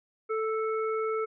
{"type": "harmonic tone", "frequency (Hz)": 440, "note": "A4", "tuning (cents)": 0, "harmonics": [1, 3, 5], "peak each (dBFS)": [-28, -33, -43], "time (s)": [0.29, 1.26], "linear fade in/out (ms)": 20, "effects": []}